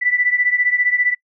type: beating tone pair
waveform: sine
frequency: 1972 / 1987 Hz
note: B6 / B6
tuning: -3 / +10 cents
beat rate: 15 Hz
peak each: -16 / -19 dBFS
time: 0.01-1.15 s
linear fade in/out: 20 ms
effects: noise-tail reverb RT60 0.1 s tail -25 dB re dry